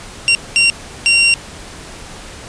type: tone bursts at uneven times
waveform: sawtooth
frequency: 2758 Hz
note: F7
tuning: 22 cents flat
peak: -5 dBFS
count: 3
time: 0.28-0.35 / 0.56-0.7 / 1.06-1.34 s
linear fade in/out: 0 ms
effects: pink hiss -33 dBFS RMS until 2.48 s + resampled to 22050 Hz